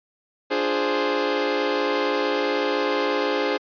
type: chord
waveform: sawtooth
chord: D half-diminished seventh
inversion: none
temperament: equal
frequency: 293.7 / 349.2 / 415.3 / 523.3 Hz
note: D4 / F4 / Ab4 / C5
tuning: 0 / 0 / 0 / 0 cents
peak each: -24 / -27 / -21 / -21 dBFS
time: 0.5-3.58 s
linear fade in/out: 20 ms
effects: resampled to 11025 Hz